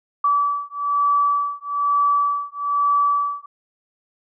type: beating tone pair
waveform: sine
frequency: 1151 / 1152.1 Hz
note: D6 / D6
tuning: -35 / -34 cents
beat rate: 1.1 Hz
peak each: -20 dBFS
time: 0.24-3.46 s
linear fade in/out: 5 ms
effects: none